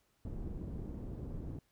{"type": "low-pass noise", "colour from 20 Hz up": "pink", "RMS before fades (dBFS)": -42, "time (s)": [0.25, 1.59], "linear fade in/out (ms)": 2, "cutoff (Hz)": 290, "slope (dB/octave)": 12, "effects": ["pink hiss -75 dBFS RMS until 1.71 s"]}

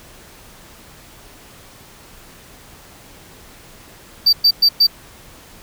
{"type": "tone bursts", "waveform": "triangle", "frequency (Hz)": 4645, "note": "D8", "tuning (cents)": -20, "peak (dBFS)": -7, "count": 4, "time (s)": [4.26, 4.87], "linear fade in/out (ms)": 10, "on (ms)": 70, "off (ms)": 110, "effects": ["pink hiss -43 dBFS RMS until 5.62 s"]}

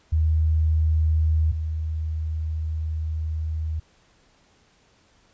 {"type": "tone pair in turn", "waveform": "sine", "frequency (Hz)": [78.8, 78.8], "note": ["D#2", "D#2"], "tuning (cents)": [23, 23], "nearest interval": "unison", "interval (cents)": 0, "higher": "neither", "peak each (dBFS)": [-17, -24], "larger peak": "first", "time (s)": [[0.12, 1.52], [1.52, 3.8]], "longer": "second", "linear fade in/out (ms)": 10, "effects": ["pink hiss -60 dBFS RMS until 5.33 s", "resampled to 16000 Hz"]}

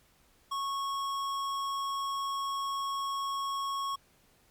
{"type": "tone with tanh clipping", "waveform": "sine", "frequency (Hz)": 1101, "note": "C#6", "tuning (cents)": -12, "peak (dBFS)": -33, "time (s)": [0.51, 3.96], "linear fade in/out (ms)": 10, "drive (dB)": 17, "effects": ["pink hiss -65 dBFS RMS until 4.5 s", "MP3 96 kbps"]}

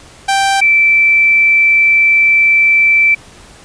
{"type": "tone pair in turn", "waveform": ["sawtooth", "sine"], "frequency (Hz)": [784, 2330], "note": ["G5", "D7"], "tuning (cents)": [0, -14], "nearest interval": "octave + perfect fifth", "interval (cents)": 1886, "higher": "second", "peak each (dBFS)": -6, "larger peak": "neither", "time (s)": [[0.28, 0.61], [0.61, 3.15]], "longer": "second", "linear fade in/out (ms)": 10, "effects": ["pink hiss -39 dBFS RMS until 3.64 s", "resampled to 22050 Hz"]}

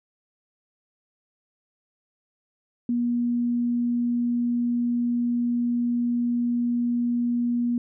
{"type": "tone", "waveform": "sine", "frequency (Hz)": 240, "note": "B3", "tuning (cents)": -49, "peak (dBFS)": -21, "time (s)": [2.89, 7.78], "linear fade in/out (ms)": 2, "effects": []}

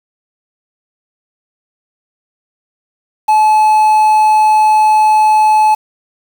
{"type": "tone with quantisation", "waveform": "triangle", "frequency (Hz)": 860, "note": "A5", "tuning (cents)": -40, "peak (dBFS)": -4, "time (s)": [3.28, 5.75], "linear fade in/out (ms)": 10, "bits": 5, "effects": []}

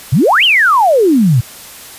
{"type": "exponential two-way sweep", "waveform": "sine", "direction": "up then down", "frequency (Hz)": [110.1, 3226, 110.1], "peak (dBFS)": -6, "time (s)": [0.12, 1.41], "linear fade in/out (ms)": 10, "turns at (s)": 0.44, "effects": ["white hiss -33 dBFS RMS until 1.98 s", "resampled to 32000 Hz"]}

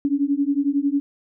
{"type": "beating tone pair", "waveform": "sine", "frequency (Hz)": [277.2, 288.2], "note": ["C#4", "D4"], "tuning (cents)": [0, -33], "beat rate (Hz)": 11, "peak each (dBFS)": -21, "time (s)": [0.05, 1], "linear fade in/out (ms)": 0, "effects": []}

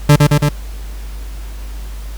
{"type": "tone with echo", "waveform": "40% pulse", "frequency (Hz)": 146.83, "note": "D3", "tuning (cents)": 0, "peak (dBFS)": -3, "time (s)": [0.09, 0.16], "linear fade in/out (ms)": 5, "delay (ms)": 110, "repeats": 3, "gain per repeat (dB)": -2, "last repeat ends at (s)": 0.49, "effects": ["added 50 Hz sine -24 dBFS peak until 2.17 s", "pink hiss -39 dBFS RMS until 2.17 s"]}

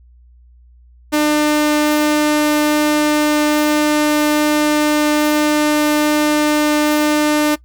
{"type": "tone", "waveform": "sawtooth", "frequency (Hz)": 300.2, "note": "D4", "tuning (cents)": 38, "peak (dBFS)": -8, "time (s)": [1.12, 7.56], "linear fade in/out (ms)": 20, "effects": ["noise-tail reverb RT60 0.1 s tail -20 dB re dry", "added 60 Hz sine -43 dBFS peak until 7.64 s"]}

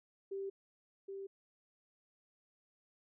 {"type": "tone with echo", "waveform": "sine", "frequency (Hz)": 391.3, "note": "G4", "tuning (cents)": -3, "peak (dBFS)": -38, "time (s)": [0.31, 0.5], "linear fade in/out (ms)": 10, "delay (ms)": 770, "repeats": 1, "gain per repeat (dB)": -4, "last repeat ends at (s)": 1.27, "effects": []}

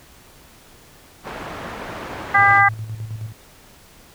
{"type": "low-pass noise", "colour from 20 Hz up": "white", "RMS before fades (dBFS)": -32, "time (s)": [1.23, 2.63], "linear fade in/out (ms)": 50, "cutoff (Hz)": 1300, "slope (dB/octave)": 12}
{"type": "harmonic tone", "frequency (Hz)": 399.7, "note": "G4", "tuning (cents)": 34, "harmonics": [2, 3, 4, 5], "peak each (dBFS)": [-16, -16, -16, -16], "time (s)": [2.34, 2.69], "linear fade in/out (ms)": 10}
{"type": "tone with tremolo", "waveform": "sine", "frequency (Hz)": 109.6, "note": "A2", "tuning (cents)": -6, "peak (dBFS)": -25, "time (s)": [2.37, 3.33], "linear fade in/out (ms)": 20, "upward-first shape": "square", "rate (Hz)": 9.5, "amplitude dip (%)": 55}
{"effects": ["pink hiss -48 dBFS RMS until 4.14 s"]}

